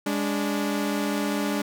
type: tone pair together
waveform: sawtooth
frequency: 205.1 / 290 Hz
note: G#3 / D4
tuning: -21 / -22 cents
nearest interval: tritone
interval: 599 cents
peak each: -23 dBFS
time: 0.06-1.62 s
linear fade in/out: 5 ms
effects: none